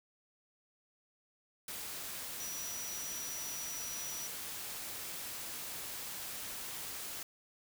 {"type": "tone in noise", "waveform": "sine", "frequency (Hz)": 5850, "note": "F#8", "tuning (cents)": -21, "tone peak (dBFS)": -42, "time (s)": [2.4, 4.27], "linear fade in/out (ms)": 2, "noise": "white", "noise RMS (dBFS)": -43, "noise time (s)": [1.68, 7.23], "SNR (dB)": -2, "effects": []}